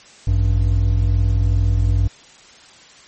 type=tone pair together; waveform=triangle; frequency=54.21 / 96.6 Hz; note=A1 / G2; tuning=-25 / -25 cents; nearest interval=minor seventh; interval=1000 cents; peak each=-14 / -14 dBFS; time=0.27-2.08 s; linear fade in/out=5 ms; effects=white hiss -45 dBFS RMS until 3.07 s + MP3 32 kbps